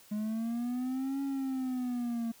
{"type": "linear two-way sweep", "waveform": "triangle", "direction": "up then down", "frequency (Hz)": [207.7, 277.2, 227.7], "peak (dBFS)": -29, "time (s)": [0.11, 2.32], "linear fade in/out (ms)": 10, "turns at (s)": 1.22, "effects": ["white hiss -58 dBFS RMS until 2.4 s"]}